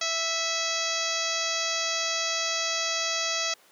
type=harmonic tone with a mistuned harmonic; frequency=659.3 Hz; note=E5; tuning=in tune; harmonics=1 / 2 / 3 / 4 / 5 / 6 / 7 / 8 / 9 / 10; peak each=-35 / -35 / -35 / -35 / -35 / -35 / -35 / -35 / -35 / -35 dBFS; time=0.01-3.54 s; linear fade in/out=5 ms; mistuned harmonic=4; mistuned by=-45 cents; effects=pink hiss -57 dBFS RMS until 3.71 s + high-pass 400 Hz 12 dB/octave